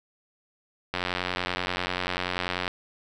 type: click train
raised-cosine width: 0.3 ms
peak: -11 dBFS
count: 158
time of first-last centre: 0.94-2.679 s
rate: 90.3 Hz
effects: none